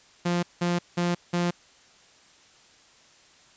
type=tone bursts; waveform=sawtooth; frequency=174.61 Hz; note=F3; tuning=in tune; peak=-19 dBFS; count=4; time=0.25-1.51 s; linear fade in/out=10 ms; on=180 ms; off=180 ms; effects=white hiss -56 dBFS RMS until 3.56 s + resampled to 16000 Hz